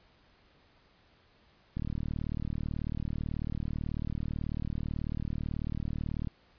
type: click train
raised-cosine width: 5 ms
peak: -22 dBFS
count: 173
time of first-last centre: 1.77-6.273 s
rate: 38.2 Hz
effects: pink hiss -64 dBFS RMS until 6.58 s + resampled to 11025 Hz